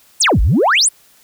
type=exponential two-way sweep; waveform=sine; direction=down then up; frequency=10548 to 43.32 to 10548 Hz; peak=-8 dBFS; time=0.2-0.89 s; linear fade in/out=10 ms; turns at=0.41 s; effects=tanh soft clip ceiling -6 dBFS + white hiss -50 dBFS RMS until 1.23 s